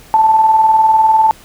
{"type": "tone with tremolo", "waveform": "sine", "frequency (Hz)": 880, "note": "A5", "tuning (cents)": 0, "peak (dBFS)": -5, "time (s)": [0.14, 1.31], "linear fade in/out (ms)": 0, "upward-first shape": "square", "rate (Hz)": 20, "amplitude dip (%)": 35, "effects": ["pink hiss -41 dBFS RMS until 1.44 s"]}